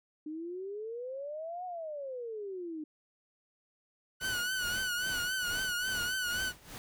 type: exponential two-way sweep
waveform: sine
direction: up then down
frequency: 300.1 to 740 to 300.1 Hz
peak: -37 dBFS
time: 0.26-2.84 s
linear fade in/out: 5 ms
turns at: 1.65 s
type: tone with vibrato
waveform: sawtooth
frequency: 1480 Hz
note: F#6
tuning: in tune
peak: -28 dBFS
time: 4.2-6.53 s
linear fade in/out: 50 ms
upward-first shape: triangle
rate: 3.7 Hz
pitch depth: 75 cents each way
type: noise with tremolo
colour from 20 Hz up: pink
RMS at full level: -43 dBFS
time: 4.21-6.78 s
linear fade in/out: 0 ms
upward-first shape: sine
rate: 2.4 Hz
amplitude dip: 85%
effects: none